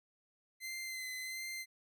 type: tone with vibrato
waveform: sawtooth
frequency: 2062 Hz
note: C7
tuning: 26 cents flat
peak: -37 dBFS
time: 0.6-1.66 s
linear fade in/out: 50 ms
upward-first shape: sine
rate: 1.4 Hz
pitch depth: 23 cents each way
effects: none